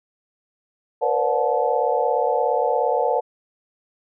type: tone cluster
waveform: sine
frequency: 471.9 / 509 / 578 / 727 / 868 Hz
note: A#4 / C5 / D5 / F#5 / A5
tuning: +21 / -48 / -28 / -31 / -24 cents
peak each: -24 dBFS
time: 1.01-3.21 s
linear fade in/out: 20 ms
effects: none